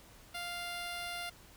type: tone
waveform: 10% pulse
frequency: 698.5 Hz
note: F5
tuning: in tune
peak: -30 dBFS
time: 0.34-1.3 s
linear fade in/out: 10 ms
effects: added 50 Hz sine -64 dBFS peak until 1.56 s + pink hiss -58 dBFS RMS until 1.56 s